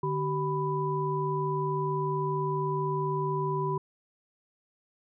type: tone cluster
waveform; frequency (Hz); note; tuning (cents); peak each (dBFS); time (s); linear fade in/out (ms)
sine; 149 / 384.6 / 991; D3 / G4 / B5; +25 / -33 / +6; -31; 0.03-3.78; 5
effects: none